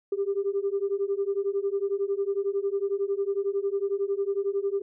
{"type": "beating tone pair", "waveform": "sine", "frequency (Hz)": [392, 403], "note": ["G4", "G4"], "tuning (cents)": [0, 48], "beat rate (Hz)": 11, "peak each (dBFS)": -27, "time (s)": [0.12, 4.82], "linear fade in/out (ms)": 5, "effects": ["tanh soft clip ceiling -18 dBFS"]}